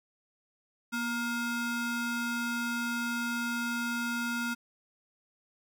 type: ring-modulated tone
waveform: square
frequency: 587.3 Hz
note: D5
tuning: in tune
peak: -28 dBFS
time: 0.92-4.55 s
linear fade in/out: 20 ms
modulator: 826 Hz
effects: none